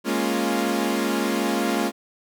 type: chord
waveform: sawtooth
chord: Bb minor seventh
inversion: third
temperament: equal with one note detuned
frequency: 207.7 / 233.1 / 275.9 / 349.2 Hz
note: Ab3 / Bb3 / Db4 / F4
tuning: 0 / 0 / -8 / 0 cents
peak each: -23 dBFS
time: 0.04-1.92 s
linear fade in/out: 50 ms
effects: none